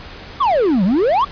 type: exponential two-way sweep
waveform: triangle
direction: down then up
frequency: 1201 to 173.9 to 1201 Hz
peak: -10 dBFS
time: 0.4-1.25 s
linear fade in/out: 10 ms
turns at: 0.84 s
effects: pink hiss -35 dBFS RMS until 1.31 s + resampled to 11025 Hz